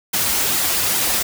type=noise with flanger; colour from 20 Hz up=white; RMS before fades=-19 dBFS; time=0.13-1.23 s; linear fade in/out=10 ms; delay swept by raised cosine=1.7 to 7.3 ms; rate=2.4 Hz; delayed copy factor=-0.8; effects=none